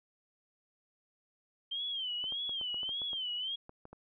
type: tone with vibrato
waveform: sine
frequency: 3136 Hz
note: G7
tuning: in tune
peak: -34 dBFS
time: 1.71-3.56 s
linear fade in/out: 10 ms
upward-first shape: sine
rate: 1.7 Hz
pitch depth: 130 cents each way
type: clicks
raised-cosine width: 1 ms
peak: -35 dBFS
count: 12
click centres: 2.241 / 2.323 / 2.494 / 2.613 / 2.744 / 2.832 / 2.892 / 3.018 / 3.132 / 3.694 / 3.854 / 3.93 s
effects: none